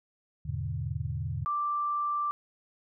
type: chord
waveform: sine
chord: E dominant seventh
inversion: none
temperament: equal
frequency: 82.41 / 103.83 / 123.47 / 146.83 Hz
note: E2 / G#2 / B2 / D3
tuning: 0 / 0 / 0 / 0 cents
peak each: -36 dBFS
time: 0.45-1.45 s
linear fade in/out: 10 ms
type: tone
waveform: sine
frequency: 1176 Hz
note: D6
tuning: 2 cents sharp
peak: -27 dBFS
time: 1.46-2.31 s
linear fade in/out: 0 ms
effects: none

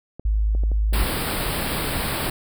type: clicks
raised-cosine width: 2 ms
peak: -22 dBFS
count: 6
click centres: 0.196 / 0.55 / 0.636 / 0.717 / 0.927 / 1.372 s
type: tone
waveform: sine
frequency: 52.8 Hz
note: G#1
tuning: 29 cents sharp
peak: -17 dBFS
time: 0.25-1.04 s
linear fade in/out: 5 ms
type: band-stop noise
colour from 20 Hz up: pink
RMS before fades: -25 dBFS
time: 0.93-2.3 s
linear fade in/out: 5 ms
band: 5000 to 8100 Hz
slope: 96 dB/octave
effects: none

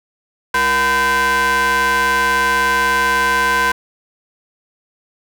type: ring-modulated tone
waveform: 45% pulse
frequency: 269.3 Hz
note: C#4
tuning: 50 cents flat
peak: -10 dBFS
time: 0.54-3.72 s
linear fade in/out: 5 ms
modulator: 1280 Hz
effects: none

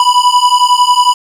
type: beating tone pair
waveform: square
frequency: 982 / 993 Hz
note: B5 / B5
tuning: -10 / +9 cents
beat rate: 11 Hz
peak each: -10 dBFS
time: 0-1.14 s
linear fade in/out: 2 ms
effects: low-pass 8000 Hz 12 dB/octave + 7-bit

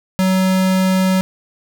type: tone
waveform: square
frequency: 187.7 Hz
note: F#3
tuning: 25 cents sharp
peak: -13 dBFS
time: 0.19-1.21 s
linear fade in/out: 0 ms
effects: none

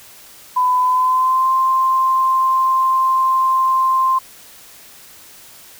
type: tone with pitch glide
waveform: sine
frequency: 1003 to 1048 Hz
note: B5 to C6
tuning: +26 to +2 cents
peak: -12 dBFS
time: 0.56-4.19 s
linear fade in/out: 10 ms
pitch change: +76 cents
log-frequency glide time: 0.79-1.5 s
effects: white hiss -42 dBFS RMS until 5.79 s

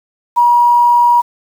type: tone with quantisation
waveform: sine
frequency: 959 Hz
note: A#5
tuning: 49 cents sharp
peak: -6 dBFS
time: 0.36-1.22 s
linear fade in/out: 20 ms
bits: 6
effects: none

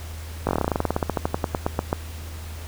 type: slowing click train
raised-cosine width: 1 ms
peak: -7 dBFS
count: 25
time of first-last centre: 0.47-1.929 s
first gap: 19 ms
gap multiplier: 1.09
effects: added 80 Hz sine -33 dBFS peak until 2.67 s + pink hiss -42 dBFS RMS until 2.67 s

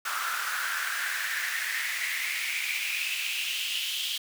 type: noise with high-pass filter sweep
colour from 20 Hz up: pink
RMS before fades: -31 dBFS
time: 0.05-4.18 s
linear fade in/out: 5 ms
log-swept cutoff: 1300 to 3200 Hz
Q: 5.5
effects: none

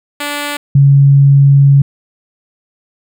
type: tone pair in turn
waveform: 5% pulse / sine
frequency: 290.7 / 139.51 Hz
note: D4 / C#3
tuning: -18 / +11 cents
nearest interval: octave + minor second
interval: 1271 cents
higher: first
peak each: -6 / -3 dBFS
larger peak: second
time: 0.2-0.57 / 0.75-1.82 s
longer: second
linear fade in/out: 5 ms
effects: none

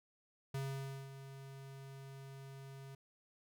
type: tone with ADSR envelope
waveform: square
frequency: 136 Hz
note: C#3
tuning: 33 cents flat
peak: -38 dBFS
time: 0.54-2.95 s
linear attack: 6 ms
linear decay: 540 ms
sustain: -12 dB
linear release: 4 ms
effects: none

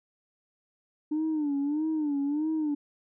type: tone with vibrato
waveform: sine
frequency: 298 Hz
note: D4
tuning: 25 cents sharp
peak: -24 dBFS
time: 1.11-2.75 s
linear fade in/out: 10 ms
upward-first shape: sine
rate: 1.6 Hz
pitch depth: 110 cents each way
effects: tanh soft clip ceiling -23 dBFS

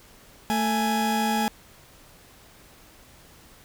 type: tone pair together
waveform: 40% pulse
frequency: 221.5 / 833 Hz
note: A3 / G#5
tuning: +12 / +5 cents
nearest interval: octave + major seventh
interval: 2293 cents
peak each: -24 dBFS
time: 0.5-1.48 s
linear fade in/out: 0 ms
effects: pink hiss -52 dBFS RMS until 3.64 s

